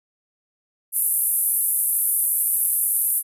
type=band-pass noise; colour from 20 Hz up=white; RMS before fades=-21 dBFS; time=0.92-3.23 s; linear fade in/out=50 ms; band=10000 to 13000 Hz; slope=48 dB/octave; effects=resampled to 32000 Hz